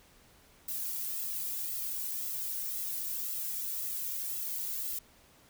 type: noise with flanger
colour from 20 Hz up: violet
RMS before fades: -36 dBFS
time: 0.68-4.99 s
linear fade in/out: 5 ms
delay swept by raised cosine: 1.5 to 2.12 ms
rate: 1.9 Hz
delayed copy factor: +0.95
effects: pink hiss -61 dBFS RMS until 5.49 s